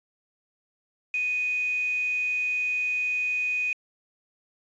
sine tone with quantisation, 2489 Hz, D#7, in tune, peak -24 dBFS, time 1.14-3.73 s, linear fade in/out 2 ms, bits 7, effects resampled to 16000 Hz

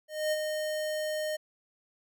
square tone with ADSR envelope, 615 Hz, D#5, 20 cents flat, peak -26 dBFS, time 0.08-1.37 s, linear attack 240 ms, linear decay 36 ms, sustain -5 dB, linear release 16 ms, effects none

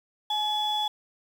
sine tone pair together, 847 / 3407 Hz, G#5 / G#7, +34 / +44 cents, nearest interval 2 octaves, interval 2410 cents, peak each -26 dBFS, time 0.3-0.88 s, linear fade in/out 5 ms, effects tanh soft clip ceiling -20 dBFS + 8-bit

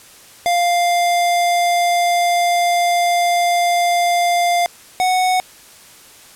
square tone pair in turn, 698.5 / 739.1 Hz, F5 / F#5, 0 / -2 cents, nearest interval minor second, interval 98 cents, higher second, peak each -14 / -14 dBFS, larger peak neither, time 0.46-4.66 / 5-5.4 s, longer first, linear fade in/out 0 ms, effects white hiss -43 dBFS RMS until 6.35 s + low-pass 12000 Hz 12 dB/octave

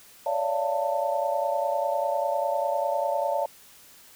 sine tone cluster, 561 / 591 / 686 / 891 Hz, C#5 / D5 / F5 / A5, +21 / +11 / -31 / +22 cents, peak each -29 dBFS, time 0.26-3.46 s, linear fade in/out 5 ms, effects white hiss -52 dBFS RMS until 4.15 s

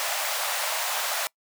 pink high-pass noise, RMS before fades -28 dBFS, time 0-1.27 s, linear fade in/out 0 ms, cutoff 590 Hz, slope 48 dB/octave, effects noise-tail reverb RT60 0.1 s tail -24 dB re dry

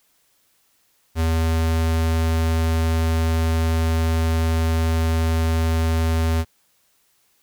square tone, 81.3 Hz, E2, 23 cents flat, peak -18 dBFS, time 1.15-6.45 s, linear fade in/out 50 ms, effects white hiss -63 dBFS RMS until 7.42 s

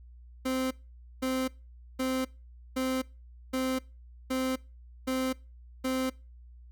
30% pulse tone bursts, 260 Hz, C4, 11 cents flat, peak -25 dBFS, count 8, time 0.45-6.1 s, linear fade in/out 10 ms, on 260 ms, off 510 ms, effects noise-tail reverb RT60 0.3 s tail -23 dB re dry + added 60 Hz sine -48 dBFS peak until 6.71 s

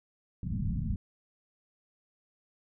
white low-pass noise, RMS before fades -32 dBFS, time 0.43-0.96 s, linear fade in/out 2 ms, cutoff 210 Hz, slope 48 dB/octave, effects none

